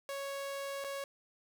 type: tone with dropouts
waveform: sawtooth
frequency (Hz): 554.4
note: C#5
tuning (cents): 0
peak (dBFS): -34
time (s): 0.09-1.04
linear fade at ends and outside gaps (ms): 1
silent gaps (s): 0.841-0.845
effects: 11-bit